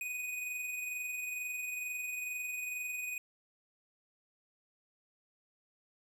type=tone with amplitude modulation; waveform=square; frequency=2489 Hz; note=D#7; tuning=in tune; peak=-36 dBFS; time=0.01-3.18 s; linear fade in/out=2 ms; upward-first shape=sine; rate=22.2 Hz; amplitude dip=35%; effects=none